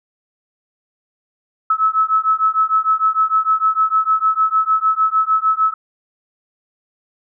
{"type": "beating tone pair", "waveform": "sine", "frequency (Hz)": [1295, 1301.6], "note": ["E6", "E6"], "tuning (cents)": [-31, -22], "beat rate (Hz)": 6.6, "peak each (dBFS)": [-16, -16], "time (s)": [1.7, 5.74], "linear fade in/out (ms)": 5, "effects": []}